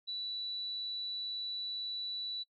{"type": "tone", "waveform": "sine", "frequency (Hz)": 3951, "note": "B7", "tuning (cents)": 0, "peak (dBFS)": -36, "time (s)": [0.07, 2.44], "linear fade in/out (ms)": 20, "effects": ["noise-tail reverb RT60 0.1 s tail -24 dB re dry"]}